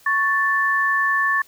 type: tone pair together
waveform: sine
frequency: 1108.7 / 1760 Hz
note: C#6 / A6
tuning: 0 / 0 cents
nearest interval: minor sixth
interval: 800 cents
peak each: -21 / -18 dBFS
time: 0.06-1.42 s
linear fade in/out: 5 ms
effects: white hiss -52 dBFS RMS until 1.47 s